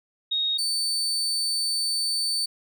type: tone pair in turn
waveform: sine / 35% pulse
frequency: 3743 / 4540 Hz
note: A#7 / C#8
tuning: +6 / +41 cents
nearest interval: minor third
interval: 335 cents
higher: second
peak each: -22 dBFS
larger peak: neither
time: 0.31-0.58 / 0.58-2.46 s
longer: second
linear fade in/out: 10 ms
effects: none